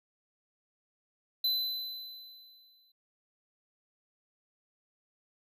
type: tone with exponential decay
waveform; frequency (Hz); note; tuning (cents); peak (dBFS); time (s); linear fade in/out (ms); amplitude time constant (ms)
square; 4023; B7; +31; -26; 1.44-2.92; 5; 320
effects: none